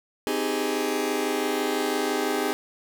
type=chord; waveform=sawtooth; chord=Ab major seventh; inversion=first; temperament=just; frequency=259.6 / 311.5 / 389.3 / 415.3 Hz; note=C4 / Eb4 / G4 / Ab4; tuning=-13 / +2 / -12 / 0 cents; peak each=-27 / -26 / -26 / -24 dBFS; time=0.27-2.53 s; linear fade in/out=0 ms; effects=none